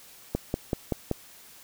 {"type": "click train", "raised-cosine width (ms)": 2, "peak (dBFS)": -12, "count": 5, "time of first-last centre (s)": [0.35, 1.113], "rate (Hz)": 5.24, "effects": ["white hiss -51 dBFS RMS until 1.63 s"]}